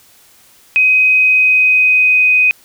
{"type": "tone with pitch glide", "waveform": "sine", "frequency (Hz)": [2518, 2503], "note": ["D#7", "D#7"], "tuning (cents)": [20, 10], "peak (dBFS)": -7, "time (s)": [0.76, 2.51], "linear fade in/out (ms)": 0, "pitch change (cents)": -10, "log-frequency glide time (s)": [1.2, 2.3], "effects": ["white hiss -47 dBFS RMS until 2.64 s"]}